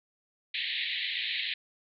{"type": "band-pass noise", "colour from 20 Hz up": "white", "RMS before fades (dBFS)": -33, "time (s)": [0.54, 1.54], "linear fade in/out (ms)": 5, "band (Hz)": [1800, 4100], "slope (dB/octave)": 96, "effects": []}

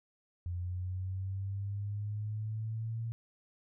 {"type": "linear sweep", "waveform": "sine", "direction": "up", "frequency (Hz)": [87.31, 115.2], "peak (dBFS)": -34, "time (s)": [0.46, 3.12], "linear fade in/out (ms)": 0, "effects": []}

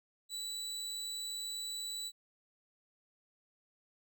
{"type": "tone", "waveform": "30% pulse", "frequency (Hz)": 3951, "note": "B7", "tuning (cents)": 0, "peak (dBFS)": -36, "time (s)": [0.29, 2.12], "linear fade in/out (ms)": 50, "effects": []}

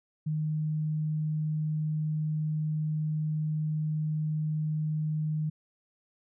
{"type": "tone", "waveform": "sine", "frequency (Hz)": 154.2, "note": "D#3", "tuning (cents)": -15, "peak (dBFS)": -27, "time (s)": [0.26, 5.5], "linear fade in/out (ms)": 10, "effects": []}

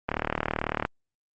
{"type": "click train", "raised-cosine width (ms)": 0.5, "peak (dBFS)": -10, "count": 30, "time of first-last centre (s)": [0.09, 0.851], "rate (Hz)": 38.1, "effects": ["Opus 32 kbps"]}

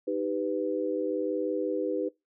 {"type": "chord", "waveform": "sine", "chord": "Eb augmented", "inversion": "none", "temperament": "equal with one note detuned", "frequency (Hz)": [311.1, 392, 497.6], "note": ["Eb4", "G4", "B4"], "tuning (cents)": [0, 0, 13], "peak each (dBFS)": [-32, -32, -30], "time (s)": [0.07, 2.09], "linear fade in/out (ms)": 10, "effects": ["noise-tail reverb RT60 0.2 s tail -22 dB re dry"]}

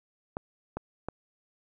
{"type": "clicks", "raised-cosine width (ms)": 1, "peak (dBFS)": -19, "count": 3, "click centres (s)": [0.369, 0.77, 1.086], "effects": []}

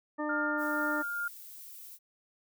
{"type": "harmonic tone", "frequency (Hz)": 300, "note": "D4", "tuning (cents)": 37, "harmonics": [1, 2, 3, 4, 6], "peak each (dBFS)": [-34, -37, -39, -40, -42], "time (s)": [0.18, 1.03], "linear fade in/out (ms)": 20}
{"type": "tone with tremolo", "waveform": "sine", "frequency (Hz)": 1410, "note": "F6", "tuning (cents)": 16, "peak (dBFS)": -30, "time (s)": [0.29, 1.28], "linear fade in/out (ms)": 5, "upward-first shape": "sine", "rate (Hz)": 2.2, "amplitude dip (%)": 30}
{"type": "noise", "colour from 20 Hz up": "violet", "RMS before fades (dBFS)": -48, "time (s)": [0.57, 1.99], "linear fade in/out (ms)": 50}
{"effects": []}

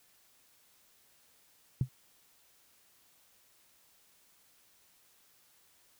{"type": "tone with exponential decay", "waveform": "sine", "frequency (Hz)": 128.7, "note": "C3", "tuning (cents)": -28, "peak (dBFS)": -21, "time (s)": [1.81, 1.89], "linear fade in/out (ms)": 2, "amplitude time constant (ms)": 17, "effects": ["white hiss -66 dBFS RMS until 5.99 s"]}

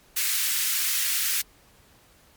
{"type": "high-pass noise", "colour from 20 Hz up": "white", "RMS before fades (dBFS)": -25, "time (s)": [0.16, 1.42], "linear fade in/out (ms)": 10, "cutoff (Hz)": 1500, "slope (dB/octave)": 24, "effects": ["pink hiss -57 dBFS RMS until 2.36 s", "MP3 96 kbps"]}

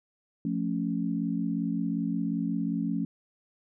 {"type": "chord", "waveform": "sine", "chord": "F augmented", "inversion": "none", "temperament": "equal", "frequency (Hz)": [174.61, 220, 277.2], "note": ["F3", "A3", "C#4"], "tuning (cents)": [0, 0, 0], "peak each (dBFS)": -31, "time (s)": [0.45, 3.05], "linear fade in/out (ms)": 2, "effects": []}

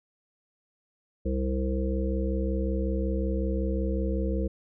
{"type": "harmonic tone", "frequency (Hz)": 65.41, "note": "C2", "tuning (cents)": 0, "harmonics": [1, 3, 5, 7, 8], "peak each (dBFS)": [-27, -32, -34, -35, -36], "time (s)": [1.25, 4.48], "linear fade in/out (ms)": 10, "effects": []}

